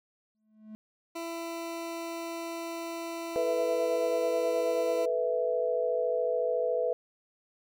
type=tone with exponential growth; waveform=triangle; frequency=215.9 Hz; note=A3; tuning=33 cents flat; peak=-37 dBFS; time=0.35-0.75 s; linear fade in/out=0 ms; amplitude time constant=86 ms
type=tone; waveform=20% pulse; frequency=334.3 Hz; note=E4; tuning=24 cents sharp; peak=-30 dBFS; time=1.15-5.06 s; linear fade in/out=10 ms
type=chord; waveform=sine; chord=A suspended second; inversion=none; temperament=equal; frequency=440 / 493.9 / 659.3 Hz; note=A4 / B4 / E5; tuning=0 / 0 / 0 cents; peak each=-34 / -28 / -31 dBFS; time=3.36-6.93 s; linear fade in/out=0 ms
effects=none